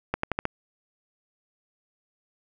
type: accelerating click train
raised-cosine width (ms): 0.5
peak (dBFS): -10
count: 5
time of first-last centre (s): 0.14-0.454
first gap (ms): 94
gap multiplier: 0.88
effects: none